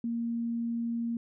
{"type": "tone", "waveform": "sine", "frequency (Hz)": 233.1, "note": "A#3", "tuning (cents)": 0, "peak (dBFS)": -29, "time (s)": [0.04, 1.17], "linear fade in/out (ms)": 2, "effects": []}